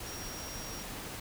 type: tone in noise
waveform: sine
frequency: 5620 Hz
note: F8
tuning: 10 cents sharp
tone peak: -45 dBFS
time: 0.06-0.83 s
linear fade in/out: 5 ms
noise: pink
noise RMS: -42 dBFS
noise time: 0-1.2 s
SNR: -6 dB
effects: none